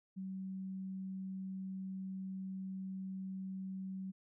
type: tone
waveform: sine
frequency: 190 Hz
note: F#3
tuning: 46 cents sharp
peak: -40 dBFS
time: 0.16-4.12 s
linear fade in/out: 20 ms
effects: none